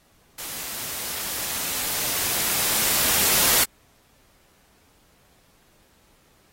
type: noise with level ramp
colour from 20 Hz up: white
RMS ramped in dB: -34 to -18 dBFS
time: 0.38-3.64 s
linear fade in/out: 5 ms
effects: pink hiss -60 dBFS RMS until 6.52 s + AAC 48 kbps